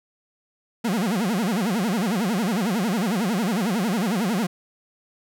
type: tone with vibrato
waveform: 40% pulse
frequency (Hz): 205.1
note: G#3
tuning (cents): -21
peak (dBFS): -20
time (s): 0.84-4.47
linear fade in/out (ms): 10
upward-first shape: sine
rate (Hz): 11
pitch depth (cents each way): 280
effects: none